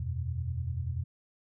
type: chord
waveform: sine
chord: E suspended second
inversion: none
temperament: equal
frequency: 82.41 / 92.5 / 123.47 Hz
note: E2 / F#2 / B2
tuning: 0 / 0 / 0 cents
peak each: -34 / -37 / -35 dBFS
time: 0-1.04 s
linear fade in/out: 5 ms
effects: none